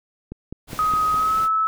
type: click train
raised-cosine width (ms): 3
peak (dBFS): -19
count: 5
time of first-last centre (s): 0.32-1.143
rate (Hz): 4.86
type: noise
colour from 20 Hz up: pink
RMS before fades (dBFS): -36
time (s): 0.67-1.49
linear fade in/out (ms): 50
type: tone with pitch glide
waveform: sine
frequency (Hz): 1259 to 1303.4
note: D#6 to E6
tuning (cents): +20 to -20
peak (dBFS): -17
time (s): 0.79-1.67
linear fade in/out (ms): 0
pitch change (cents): +60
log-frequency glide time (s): 1.14-1.4
effects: none